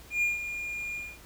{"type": "tone with ADSR envelope", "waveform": "triangle", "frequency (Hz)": 2417, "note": "D7", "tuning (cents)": 49, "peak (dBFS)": -21, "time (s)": [0.1, 1.19], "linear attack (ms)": 120, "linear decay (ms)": 160, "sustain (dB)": -10, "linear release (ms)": 240, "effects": ["added 60 Hz sine -53 dBFS peak until 1.25 s", "pink hiss -52 dBFS RMS until 1.25 s"]}